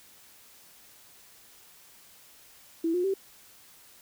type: tone with pitch steps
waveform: sine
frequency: 329.6 / 357.4 / 387.5 Hz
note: E4 / F4 / G4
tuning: 0 / +40 / -20 cents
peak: -24 dBFS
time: 2.84-3.14 s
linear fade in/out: 5 ms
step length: 100 ms
effects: white hiss -55 dBFS RMS until 4.01 s